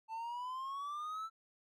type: exponential sweep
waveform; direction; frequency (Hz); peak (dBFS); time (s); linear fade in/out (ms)
triangle; up; 880 to 1337; -37; 0.08-1.3; 50
effects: MP3 96 kbps